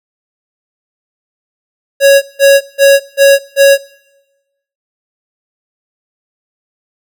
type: tone bursts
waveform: square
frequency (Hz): 554.4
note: C#5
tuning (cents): 0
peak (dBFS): -3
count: 5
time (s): 2-3.78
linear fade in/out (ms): 50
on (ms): 220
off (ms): 170
effects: noise-tail reverb RT60 1.0 s tail -21 dB re dry